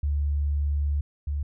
sine tone pair in turn, 72.4 / 72.4 Hz, D2 / D2, -24 / -24 cents, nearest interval unison, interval 0 cents, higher neither, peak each -22 / -25 dBFS, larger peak first, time 0.03-1.01 / 1.27-1.43 s, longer first, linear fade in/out 5 ms, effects none

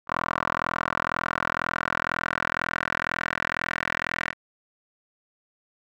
10% pulse tone with band-pass filter sweep, 42.04 Hz, E1, 35 cents sharp, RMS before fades -28 dBFS, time 0.07-4.34 s, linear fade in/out 50 ms, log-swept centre 1200 to 1800 Hz, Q 3.3, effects none

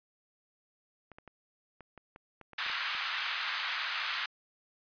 clicks, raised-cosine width 0.5 ms, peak -34 dBFS, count 11, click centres 1.117 / 1.185 / 1.277 / 1.807 / 1.977 / 2.161 / 2.413 / 2.533 / 2.664 / 2.699 / 2.95 s
pink band-pass noise, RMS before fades -35 dBFS, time 2.58-4.26 s, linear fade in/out 5 ms, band 1200 to 4200 Hz, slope 24 dB/octave
effects resampled to 11025 Hz

